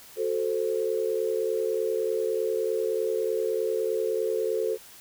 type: chord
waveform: sine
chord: F# diminished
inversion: none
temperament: equal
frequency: 370 / 440 / 523.3 Hz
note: F#4 / A4 / C5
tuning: 0 / 0 / 0 cents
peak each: -31 / -26 / -31 dBFS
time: 0.16-4.78 s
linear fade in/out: 50 ms
effects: white hiss -49 dBFS RMS until 5 s